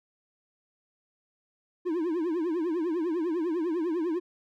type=tone with vibrato; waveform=triangle; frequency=334.2 Hz; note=E4; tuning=24 cents sharp; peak=-24 dBFS; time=1.85-4.2 s; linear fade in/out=20 ms; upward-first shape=triangle; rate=10 Hz; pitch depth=180 cents each way; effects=none